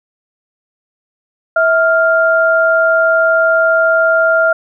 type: tone pair together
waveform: sine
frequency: 651.3 / 1396.9 Hz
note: E5 / F6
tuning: -21 / 0 cents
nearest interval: octave + minor second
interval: 1321 cents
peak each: -11 dBFS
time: 1.56-4.53 s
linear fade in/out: 5 ms
effects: none